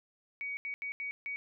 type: tone bursts at uneven times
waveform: sine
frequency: 2251 Hz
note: C#7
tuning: 26 cents sharp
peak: -35 dBFS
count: 5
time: 0.41-0.57 / 0.65-0.74 / 0.82-0.92 / 1-1.11 / 1.26-1.36 s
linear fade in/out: 0 ms
effects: none